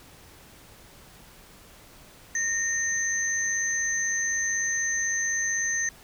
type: tone pair together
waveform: sine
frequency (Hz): 1845 / 6199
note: A#6 / G8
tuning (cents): -18 / -20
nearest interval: octave + major sixth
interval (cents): 2098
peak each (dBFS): -27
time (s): 2.35-5.89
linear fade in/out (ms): 2
effects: pink hiss -51 dBFS RMS until 6.03 s